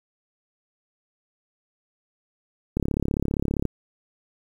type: click train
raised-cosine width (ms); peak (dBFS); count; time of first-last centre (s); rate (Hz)
3; -11; 32; 2.77-3.653; 35.1
effects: 8-bit